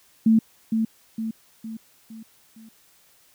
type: tone with echo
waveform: sine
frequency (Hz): 222.7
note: A3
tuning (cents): +21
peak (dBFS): -13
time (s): 0.26-0.39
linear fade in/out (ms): 5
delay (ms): 460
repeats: 5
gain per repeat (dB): -6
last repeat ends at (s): 2.69
effects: white hiss -58 dBFS RMS until 3.34 s